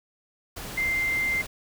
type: tone in noise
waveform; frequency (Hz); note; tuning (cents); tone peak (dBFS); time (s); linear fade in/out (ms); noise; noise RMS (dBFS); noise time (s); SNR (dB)
sine; 2090; C7; -2; -23; 0.77-1.42; 10; pink; -37; 0.56-1.47; +11
effects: none